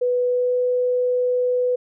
sine tone with pitch glide, 493.9 to 497 Hz, B4 to B4, 0 to +11 cents, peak -17 dBFS, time 0.01-1.76 s, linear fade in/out 10 ms, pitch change +11 cents, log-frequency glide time 0.26-0.56 s, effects none

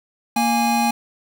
square tone pair together, 233.1 / 826.6 Hz, A#3 / G#5, 0 / -8 cents, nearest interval octave + minor seventh, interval 2192 cents, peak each -21 / -19 dBFS, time 0.36-0.91 s, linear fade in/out 5 ms, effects 7-bit

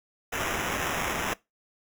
white noise with sample-and-hold, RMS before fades -30 dBFS, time 0.32-1.34 s, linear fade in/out 10 ms, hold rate 4410 Hz, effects noise-tail reverb RT60 0.2 s tail -21 dB re dry

